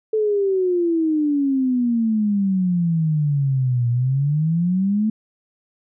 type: exponential two-way sweep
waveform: sine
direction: down then up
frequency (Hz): 440 to 118.3 to 221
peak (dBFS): -16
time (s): 0.13-5.1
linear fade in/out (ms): 5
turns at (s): 3.89
effects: none

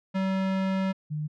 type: tone pair in turn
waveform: square / sine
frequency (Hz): 190.9 / 151.52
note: G3 / D#3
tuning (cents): -46 / -46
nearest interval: major third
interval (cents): 400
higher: first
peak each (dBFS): -25 / -28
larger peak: first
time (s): 0.14-0.93 / 1.1-1.28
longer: first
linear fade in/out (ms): 20
effects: low-pass 3000 Hz 12 dB/octave

